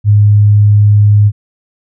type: tone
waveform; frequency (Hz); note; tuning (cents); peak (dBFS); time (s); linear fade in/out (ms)
sine; 103.83; G#2; 0; -3; 0.04-1.32; 50
effects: none